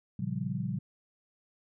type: chord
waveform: sine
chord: G half-diminished seventh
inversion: first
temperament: equal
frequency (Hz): 116.54 / 138.59 / 174.61 / 196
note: Bb2 / Db3 / F3 / G3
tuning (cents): 0 / 0 / 0 / 0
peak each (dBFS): -37 / -36 / -36 / -36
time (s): 0.19-0.79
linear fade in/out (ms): 5
effects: none